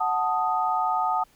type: chord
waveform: sine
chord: D# diminished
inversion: first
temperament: equal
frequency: 740 / 880 / 1244.5 Hz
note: F#5 / A5 / D#6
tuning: 0 / 0 / 0 cents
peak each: -26 dBFS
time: 0-1.24 s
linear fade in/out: 10 ms
effects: pink hiss -60 dBFS RMS until 1.35 s